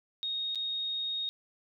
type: tone with dropouts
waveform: sine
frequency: 3729 Hz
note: A#7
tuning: in tune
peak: -31 dBFS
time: 0.23-1.29 s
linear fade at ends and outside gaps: 0 ms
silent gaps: 0.548-0.556 s
effects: none